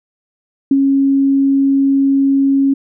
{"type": "tone with ADSR envelope", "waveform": "sine", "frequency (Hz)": 274.1, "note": "C#4", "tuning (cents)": -19, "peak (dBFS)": -6, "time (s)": [0.71, 2.74], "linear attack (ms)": 4, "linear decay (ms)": 39, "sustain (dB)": -3, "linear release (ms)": 9, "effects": []}